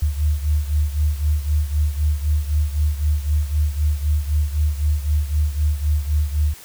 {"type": "beating tone pair", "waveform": "sine", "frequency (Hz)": [73.8, 77.7], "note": ["D2", "D#2"], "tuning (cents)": [9, -2], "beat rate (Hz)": 3.9, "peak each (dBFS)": [-18, -22], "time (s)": [0.02, 6.54], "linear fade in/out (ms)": 5, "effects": ["white hiss -42 dBFS RMS until 6.64 s"]}